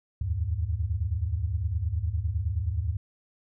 sine tone cluster, 74.1 / 83.8 / 102.4 Hz, D2 / E2 / G#2, +16 / +29 / -24 cents, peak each -30 dBFS, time 0.21-2.97 s, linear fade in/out 5 ms, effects none

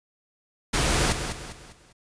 pink noise with echo, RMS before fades -23 dBFS, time 0.73-1.13 s, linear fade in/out 10 ms, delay 200 ms, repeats 4, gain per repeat -8 dB, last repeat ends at 1.93 s, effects resampled to 22050 Hz

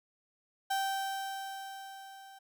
35% pulse tone with level ramp, 779 Hz, G5, 11 cents flat, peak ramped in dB -27 to -49 dBFS, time 0.7-2.39 s, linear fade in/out 10 ms, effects none

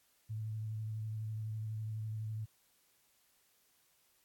sine tone with vibrato, 109.2 Hz, A2, 13 cents flat, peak -37 dBFS, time 0.29-2.46 s, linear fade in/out 20 ms, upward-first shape triangle, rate 12 Hz, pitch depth 25 cents each way, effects white hiss -72 dBFS RMS until 4.24 s + AAC 64 kbps

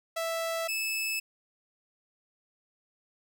sawtooth tone pair in turn, 659.3 / 2612 Hz, E5 / E7, 0 / -17 cents, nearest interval 2 octaves, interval 2383 cents, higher second, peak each -26 dBFS, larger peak neither, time 0.16-0.68 / 0.68-1.2 s, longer neither, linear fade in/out 10 ms, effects none

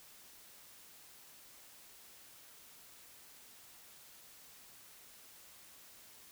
silence, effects white hiss -58 dBFS RMS until 6.31 s

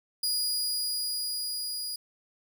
sawtooth tone with level ramp, 4890 Hz, D#8, 31 cents flat, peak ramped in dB -23 to -30 dBFS, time 0.23-1.96 s, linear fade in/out 5 ms, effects none

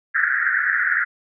white band-pass noise, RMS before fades -20 dBFS, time 0.14-1.05 s, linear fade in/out 20 ms, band 1400 to 1900 Hz, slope 96 dB/octave, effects none

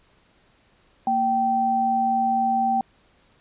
sine tone pair together, 231 / 777 Hz, A#3 / G5, -16 / -16 cents, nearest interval octave + major sixth, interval 2100 cents, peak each -27 / -19 dBFS, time 1.07-2.81 s, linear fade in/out 2 ms, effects pink hiss -60 dBFS RMS until 3.4 s + resampled to 8000 Hz

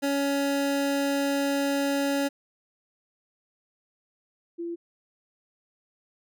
25% pulse / sine tone pair in turn, 280 / 340.3 Hz, C#4 / F4, +18 / -45 cents, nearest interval minor third, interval 337 cents, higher second, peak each -20 / -30 dBFS, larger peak first, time 0.02-2.29 / 4.58-4.76 s, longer first, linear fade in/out 20 ms, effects none

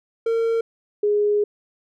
triangle / sine tone pair in turn, 456.9 / 414.9 Hz, A#4 / G#4, -35 / -2 cents, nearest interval major second, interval 167 cents, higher first, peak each -16 dBFS, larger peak neither, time 0.26-0.61 / 1.03-1.44 s, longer second, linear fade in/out 5 ms, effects none

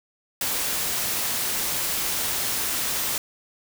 white noise, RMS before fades -26 dBFS, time 0.41-3.18 s, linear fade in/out 2 ms, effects none

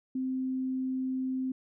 sine tone, 260 Hz, C4, 11 cents flat, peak -29 dBFS, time 0.15-1.52 s, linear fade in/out 5 ms, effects none

